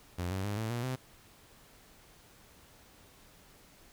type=tone with pitch steps; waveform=sawtooth; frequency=88.5 / 95.4 / 102.84 / 110.86 / 119.51 / 128.83 Hz; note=F2 / G2 / G#2 / A2 / A#2 / C3; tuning=+23 / -47 / -17 / +13 / +44 / -26 cents; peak=-29 dBFS; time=0.18-0.96 s; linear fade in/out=10 ms; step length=130 ms; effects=pink hiss -59 dBFS RMS until 3.92 s